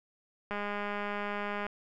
click train, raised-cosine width 0.5 ms, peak -21 dBFS, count 238, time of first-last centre 0.51-1.666 s, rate 205 Hz, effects none

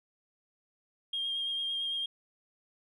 sine tone with vibrato, 3224 Hz, G7, 48 cents sharp, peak -30 dBFS, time 1.13-2.06 s, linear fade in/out 5 ms, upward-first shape triangle, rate 8.9 Hz, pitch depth 22 cents each way, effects tanh soft clip ceiling -26 dBFS

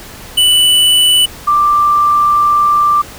square / sine tone pair in turn, 2974 / 1180.2 Hz, F#7 / D6, +8 / +8 cents, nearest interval octave + major third, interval 1600 cents, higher first, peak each -7 dBFS, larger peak neither, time 0.37-1.26 / 1.47-3.02 s, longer second, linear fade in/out 10 ms, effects pink hiss -32 dBFS RMS until 3.18 s

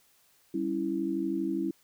sine chord, C# diminished, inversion second, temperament equal, 196 / 277.2 / 329.6 Hz, G3 / C#4 / E4, 0 / 0 / 0 cents, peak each -35 / -33 / -30 dBFS, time 0.54-1.71 s, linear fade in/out 5 ms, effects white hiss -65 dBFS RMS until 1.83 s

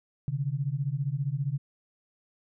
sine beating tone pair, 132.1 / 147.1 Hz, C3 / D3, +17 / +3 cents, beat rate 15 Hz, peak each -30 dBFS, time 0.28-1.58 s, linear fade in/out 0 ms, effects none

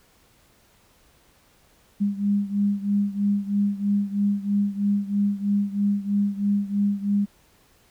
sine beating tone pair, 201.4 / 204.5 Hz, G3 / G#3, +47 / -26 cents, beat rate 3.1 Hz, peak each -22 / -25 dBFS, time 2-7.26 s, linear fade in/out 20 ms, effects pink hiss -59 dBFS RMS until 7.9 s

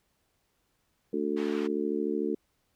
harmonic tone, 73.42 Hz, D2, in tune, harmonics 3 / 4 / 5 / 6, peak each -34 / -32 / -32 / -33 dBFS, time 1.13-2.35 s, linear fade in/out 5 ms
pink band-pass noise, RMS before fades -44 dBFS, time 1.36-1.68 s, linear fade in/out 20 ms, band 810 to 2800 Hz, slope 12 dB/octave
effects pink hiss -74 dBFS RMS until 2.75 s

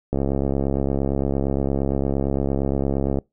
click train, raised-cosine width 2 ms, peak -9 dBFS, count 211, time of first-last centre 0.13-3.187 s, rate 68.7 Hz, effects noise-tail reverb RT60 0.2 s tail -25 dB re dry

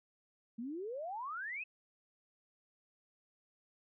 sine exponential sweep, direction up, 220 to 2637 Hz, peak -39 dBFS, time 0.58-1.64 s, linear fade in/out 10 ms, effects none

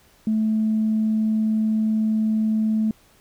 sine tone, 218.1 Hz, A3, 15 cents flat, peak -17 dBFS, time 0.27-2.91 s, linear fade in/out 2 ms, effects tanh soft clip ceiling -13 dBFS + pink hiss -56 dBFS RMS until 3.2 s

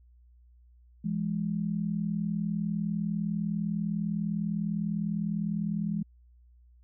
sine tone pair together, 167.74 / 207.7 Hz, E3 / G#3, +30 / 0 cents, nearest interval major third, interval 370 cents, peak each -31 / -30 dBFS, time 1.04-6.03 s, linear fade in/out 10 ms, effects added 60 Hz sine -55 dBFS peak until 6.83 s

